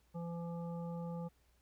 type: harmonic tone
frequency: 169.9 Hz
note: F3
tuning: 47 cents flat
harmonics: 1 / 3 / 5 / 7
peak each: -40 / -47 / -52 / -58 dBFS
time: 0.14-1.29 s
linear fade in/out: 20 ms
effects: added 60 Hz sine -70 dBFS peak until 1.61 s + pink hiss -75 dBFS RMS until 1.61 s